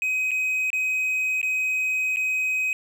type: tone with dropouts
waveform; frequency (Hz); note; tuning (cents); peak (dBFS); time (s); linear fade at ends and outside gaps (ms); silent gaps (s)
triangle; 2523; D#7; +23; -20; 0.02-2.73; 1; 0.309-0.315 / 0.703-0.73 / 1.415-1.429 / 2.161-2.169
effects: none